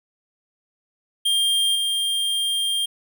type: tone with level steps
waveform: square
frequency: 3199 Hz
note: G7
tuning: 34 cents sharp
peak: -18 / -21 dBFS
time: 1.25-2.86 s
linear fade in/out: 10 ms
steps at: 1.75 s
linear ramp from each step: 5 ms
effects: none